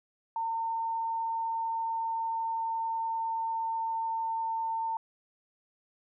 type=tone with pitch glide; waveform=sine; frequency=908 to 902.2 Hz; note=A#5 to A5; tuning=-46 to +43 cents; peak=-29 dBFS; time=0.36-4.97 s; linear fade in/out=2 ms; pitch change=-11 cents; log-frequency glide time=1.28-4.59 s; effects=none